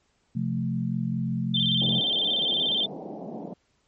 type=chord; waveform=sine; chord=F major; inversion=second; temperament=equal; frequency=130.81 / 174.61 / 220 Hz; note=C3 / F3 / A3; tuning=0 / 0 / 0 cents; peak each=-29 dBFS; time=0.35-2 s; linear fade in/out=10 ms
type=tone with vibrato; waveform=sine; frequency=3345 Hz; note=G#7; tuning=12 cents sharp; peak=-22 dBFS; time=1.54-2.86 s; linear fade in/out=5 ms; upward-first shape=square; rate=17 Hz; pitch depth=100 cents each way
type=band-pass noise; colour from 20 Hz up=pink; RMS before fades=-37 dBFS; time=1.81-3.54 s; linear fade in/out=10 ms; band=160 to 790 Hz; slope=48 dB/octave
effects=pink hiss -69 dBFS RMS until 3.87 s + MP3 32 kbps